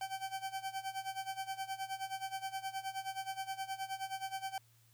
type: tone with tremolo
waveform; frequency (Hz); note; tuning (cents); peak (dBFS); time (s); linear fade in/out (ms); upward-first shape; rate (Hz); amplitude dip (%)
40% pulse; 772; G5; -27; -35; 0.01-4.58; 2; sine; 9.5; 85
effects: added 115 Hz sine -66 dBFS peak until 4.93 s + white hiss -70 dBFS RMS until 4.93 s